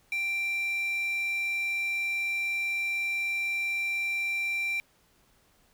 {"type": "tone with high-pass filter", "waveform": "square", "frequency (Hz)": 786, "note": "G5", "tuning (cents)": 4, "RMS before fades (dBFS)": -30, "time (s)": [0.12, 4.8], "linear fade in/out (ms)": 0, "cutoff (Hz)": 2400, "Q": 8.5, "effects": ["pink hiss -65 dBFS RMS until 5.73 s"]}